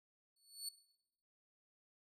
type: tone with exponential growth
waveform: 25% pulse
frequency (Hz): 4435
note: C#8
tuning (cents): 0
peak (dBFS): -34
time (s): 0.36-0.69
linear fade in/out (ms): 5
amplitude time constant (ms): 70
effects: noise-tail reverb RT60 0.8 s tail -17 dB re dry